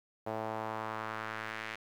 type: tone with band-pass filter sweep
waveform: sawtooth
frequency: 110 Hz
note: A2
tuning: in tune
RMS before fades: -39 dBFS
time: 0.26-1.76 s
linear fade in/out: 10 ms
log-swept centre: 670 to 2100 Hz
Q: 1.8
effects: 10-bit